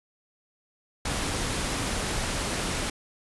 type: noise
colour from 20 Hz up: pink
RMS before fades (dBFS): -29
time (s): 1.05-2.9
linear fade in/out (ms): 5
effects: resampled to 24000 Hz